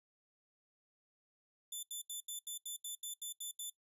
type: tone bursts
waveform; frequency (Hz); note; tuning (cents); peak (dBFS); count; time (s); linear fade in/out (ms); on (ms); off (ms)
10% pulse; 3520; A7; 0; -33; 11; 1.72-3.7; 5; 110; 77
effects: noise-tail reverb RT60 0.1 s tail -19 dB re dry + resampled to 32000 Hz